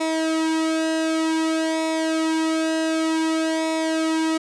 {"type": "tone with flanger", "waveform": "sawtooth", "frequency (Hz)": 320.3, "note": "E4", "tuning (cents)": -50, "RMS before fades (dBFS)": -22, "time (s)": [0, 4.38], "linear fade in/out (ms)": 10, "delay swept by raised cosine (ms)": [0.65, 2.25], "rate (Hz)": 0.54, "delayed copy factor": -0.7, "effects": ["resampled to 22050 Hz"]}